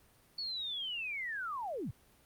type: linear sweep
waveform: sine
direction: down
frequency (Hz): 4477 to 84.3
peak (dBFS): -36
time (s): 0.38-1.91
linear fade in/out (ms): 5
effects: pink hiss -65 dBFS RMS until 2.25 s + Opus 32 kbps